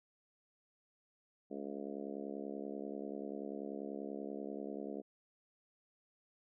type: harmonic tone with a mistuned harmonic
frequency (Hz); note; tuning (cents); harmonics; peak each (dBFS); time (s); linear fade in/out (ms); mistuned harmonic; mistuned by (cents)
70.3; C#2; +25; 3 / 4 / 5 / 6 / 7 / 8 / 9 / 10; -47 / -46 / -49 / -47 / -50 / -54 / -53 / -57; 1.5-5.02; 20; 10; -15
effects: none